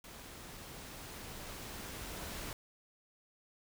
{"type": "noise with level ramp", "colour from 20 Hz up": "pink", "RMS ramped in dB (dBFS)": [-51, -43], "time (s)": [0.04, 2.53], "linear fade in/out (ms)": 2, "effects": []}